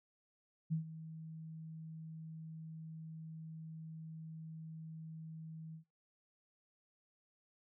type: tone with ADSR envelope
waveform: sine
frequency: 160 Hz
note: D#3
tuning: 49 cents sharp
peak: -31 dBFS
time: 0.7-5.84 s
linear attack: 25 ms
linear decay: 110 ms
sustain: -15 dB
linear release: 98 ms
effects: noise-tail reverb RT60 0.4 s tail -26 dB re dry